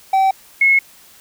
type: tone pair in turn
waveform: triangle / sine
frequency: 770 / 2178 Hz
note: G5 / C#7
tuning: -31 / -31 cents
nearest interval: octave + tritone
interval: 1800 cents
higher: second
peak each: -9 dBFS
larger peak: neither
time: 0.13-0.31 / 0.61-0.79 s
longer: neither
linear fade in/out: 5 ms
effects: white hiss -46 dBFS RMS until 1.2 s